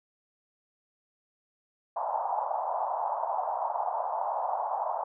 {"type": "band-pass noise", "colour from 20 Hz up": "white", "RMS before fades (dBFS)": -31, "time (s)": [1.96, 5.04], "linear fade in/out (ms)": 5, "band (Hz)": [660, 950], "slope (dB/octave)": 48, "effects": []}